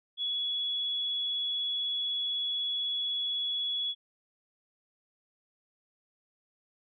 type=tone; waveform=sine; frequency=3379 Hz; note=G#7; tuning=29 cents sharp; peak=-29 dBFS; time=0.17-3.95 s; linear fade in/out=50 ms; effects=none